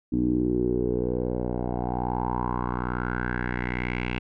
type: tone with low-pass filter sweep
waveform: 10% pulse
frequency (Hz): 61.1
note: B1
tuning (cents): -18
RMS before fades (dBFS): -27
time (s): 0.12-4.19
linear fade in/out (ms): 10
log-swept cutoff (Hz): 280 to 2600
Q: 5.5
effects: none